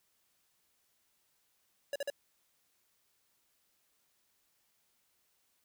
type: tone bursts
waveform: square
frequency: 565 Hz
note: C#5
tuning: 33 cents sharp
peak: -34 dBFS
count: 3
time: 1.93-2.101 s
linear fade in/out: 2 ms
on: 27 ms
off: 45 ms
effects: white hiss -75 dBFS RMS until 5.64 s